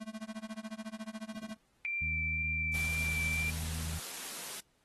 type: tone with tremolo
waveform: square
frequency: 218.9 Hz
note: A3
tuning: 9 cents flat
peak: -38 dBFS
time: 0-1.57 s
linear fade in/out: 20 ms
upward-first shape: sine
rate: 14 Hz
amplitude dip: 95%
type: tone with vibrato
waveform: sine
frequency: 2349 Hz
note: D7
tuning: in tune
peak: -32 dBFS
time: 1.85-3.5 s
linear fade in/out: 0 ms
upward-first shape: triangle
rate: 2 Hz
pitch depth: 13 cents each way
type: harmonic tone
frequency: 80 Hz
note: D#2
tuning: 49 cents sharp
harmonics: 1 / 2 / 3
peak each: -37 / -43 / -53 dBFS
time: 2.01-3.99 s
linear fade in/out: 10 ms
type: high-pass noise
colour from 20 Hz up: white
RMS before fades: -42 dBFS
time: 2.74-4.6 s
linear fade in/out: 2 ms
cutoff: 160 Hz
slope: 24 dB/octave
effects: pink hiss -73 dBFS RMS until 4.84 s + AAC 32 kbps